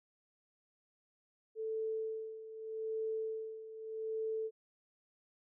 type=tone with tremolo; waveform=sine; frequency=441.2 Hz; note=A4; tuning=5 cents sharp; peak=-34 dBFS; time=1.55-4.51 s; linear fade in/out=50 ms; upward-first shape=sine; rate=0.82 Hz; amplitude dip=75%; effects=none